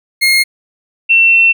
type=tone pair in turn; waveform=30% pulse / sine; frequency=2144 / 2701 Hz; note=C7 / E7; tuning=+42 / +42 cents; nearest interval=major third; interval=400 cents; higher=second; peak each=-5 dBFS; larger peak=neither; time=0.21-0.44 / 1.09-1.53 s; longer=second; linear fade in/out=20 ms; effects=none